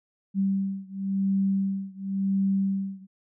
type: beating tone pair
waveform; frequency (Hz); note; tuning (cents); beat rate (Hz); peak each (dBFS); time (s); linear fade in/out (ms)
sine; 194.3 / 195.24; G3 / G3; -15 / -7; 0.94; -26 / -27; 0.34-3.07; 50
effects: none